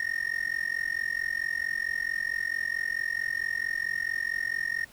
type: tone with amplitude modulation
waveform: triangle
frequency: 1847 Hz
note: A#6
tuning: 16 cents flat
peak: -22 dBFS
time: 0-4.85 s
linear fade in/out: 2 ms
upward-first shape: sine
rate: 44.5 Hz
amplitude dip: 100%
effects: pink hiss -54 dBFS RMS until 4.92 s